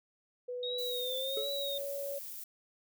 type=tone with pitch glide; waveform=sine; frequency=493.9 to 560.8 Hz; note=B4 to C#5; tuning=0 to +20 cents; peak=-36 dBFS; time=0.48-2.19 s; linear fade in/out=10 ms; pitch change=+220 cents; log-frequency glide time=1-1.45 s
type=tone with vibrato; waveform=sine; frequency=3729 Hz; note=A#7; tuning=in tune; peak=-36 dBFS; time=0.63-1.78 s; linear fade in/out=2 ms; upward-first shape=triangle; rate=1.4 Hz; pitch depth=99 cents each way
type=noise; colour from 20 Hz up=violet; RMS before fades=-44 dBFS; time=0.78-2.44 s; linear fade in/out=5 ms
type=tone with exponential decay; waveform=triangle; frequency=433.6 Hz; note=A4; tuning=25 cents flat; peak=-30 dBFS; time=1.37-1.6 s; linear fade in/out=2 ms; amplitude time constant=48 ms
effects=none